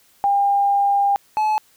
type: tone pair in turn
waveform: sine / triangle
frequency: 802 / 858.5 Hz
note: G5 / A5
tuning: +39 / -43 cents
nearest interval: minor second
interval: 118 cents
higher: second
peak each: -14 dBFS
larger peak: neither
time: 0.24-1.16 / 1.37-1.58 s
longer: first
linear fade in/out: 0 ms
effects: white hiss -56 dBFS RMS until 1.76 s